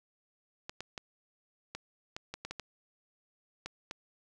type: clicks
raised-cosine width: 0.2 ms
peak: -22 dBFS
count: 11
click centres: 0.695 / 0.806 / 0.978 / 1.75 / 2.165 / 2.34 / 2.45 / 2.51 / 2.597 / 3.66 / 3.911 s
effects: none